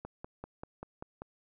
click train, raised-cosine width 1 ms, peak -27 dBFS, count 7, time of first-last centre 0.05-1.22 s, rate 5.13 Hz, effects none

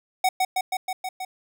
square tone with echo, 747 Hz, F#5, 16 cents sharp, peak -18 dBFS, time 0.24-0.29 s, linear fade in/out 5 ms, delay 160 ms, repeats 6, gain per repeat -2 dB, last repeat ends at 1.25 s, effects none

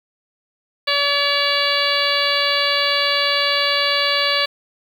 harmonic tone with a mistuned harmonic, 571 Hz, D5, 49 cents flat, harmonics 1 / 2 / 3 / 4 / 5 / 6 / 7 / 8, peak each -24 / -24 / -24 / -24 / -24 / -24 / -24 / -24 dBFS, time 0.87-4.46 s, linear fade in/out 10 ms, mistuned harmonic 5, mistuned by -17 cents, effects 7-bit

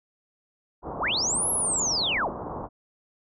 white low-pass noise, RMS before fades -35 dBFS, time 0.82-2.69 s, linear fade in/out 50 ms, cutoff 1100 Hz, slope 48 dB/octave
sine linear two-way sweep, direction up then down, 31.53 to 11330 to 53 Hz, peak -23 dBFS, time 0.98-2.31 s, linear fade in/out 50 ms, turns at 1.5 s
effects none

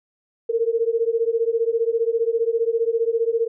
sine beating tone pair, 452.2 / 467.2 Hz, A4 / A#4, +47 / +4 cents, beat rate 15 Hz, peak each -21 dBFS, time 0.49-3.48 s, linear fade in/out 10 ms, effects none

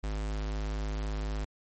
square tone with notch filter, 52 Hz, G#1, 3 cents sharp, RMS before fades -33 dBFS, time 0.03-1.45 s, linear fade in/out 10 ms, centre 110 Hz, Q 1.9, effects MP3 32 kbps

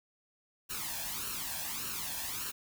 white noise with flanger, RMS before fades -38 dBFS, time 0.69-2.52 s, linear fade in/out 20 ms, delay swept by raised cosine 0.71 to 1.21 ms, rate 1.7 Hz, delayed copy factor +0.7, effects none

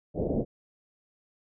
white low-pass noise, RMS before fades -28 dBFS, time 0.14-0.45 s, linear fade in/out 50 ms, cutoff 590 Hz, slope 48 dB/octave, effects none

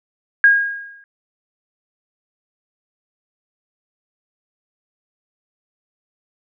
sine tone with exponential decay, 1631 Hz, G#6, 32 cents flat, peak -5 dBFS, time 0.44-1.04 s, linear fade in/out 1 ms, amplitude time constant 130 ms, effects none

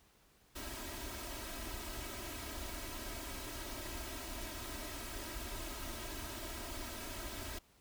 pink noise with comb filter, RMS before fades -44 dBFS, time 0.55-7.59 s, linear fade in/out 10 ms, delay 3.1 ms, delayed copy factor +0.9, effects pink hiss -68 dBFS RMS until 7.8 s

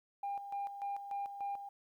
sine tone with tremolo, 802 Hz, G5, 39 cents sharp, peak -34 dBFS, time 0.23-1.69 s, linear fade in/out 5 ms, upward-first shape square, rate 3.4 Hz, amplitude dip 65%, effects tanh soft clip ceiling -33 dBFS + 12-bit

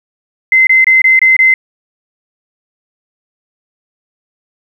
sine tone bursts, 2064 Hz, C7, 24 cents flat, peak -4 dBFS, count 6, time 0.52-1.54 s, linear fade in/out 2 ms, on 150 ms, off 24 ms, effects 7-bit

